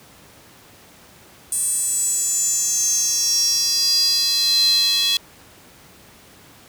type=tone with high-pass filter sweep; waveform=square; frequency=372.3 Hz; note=F#4; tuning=11 cents sharp; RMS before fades=-19 dBFS; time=1.52-5.17 s; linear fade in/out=2 ms; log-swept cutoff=8900 to 3600 Hz; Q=9.6; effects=pink hiss -47 dBFS RMS until 6.68 s + high-pass 80 Hz 12 dB/octave